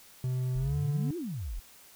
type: tone with pitch glide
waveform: triangle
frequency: 127.7 to 145.84 Hz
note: C3 to D3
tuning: -42 to -12 cents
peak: -26 dBFS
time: 0.24-1.11 s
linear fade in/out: 2 ms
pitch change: +230 cents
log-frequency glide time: 0.56-0.76 s
type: exponential two-way sweep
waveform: sine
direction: up then down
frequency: 34.65 to 370 to 34.65 Hz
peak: -33 dBFS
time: 0.55-1.6 s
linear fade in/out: 10 ms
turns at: 1.17 s
effects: white hiss -55 dBFS RMS until 1.95 s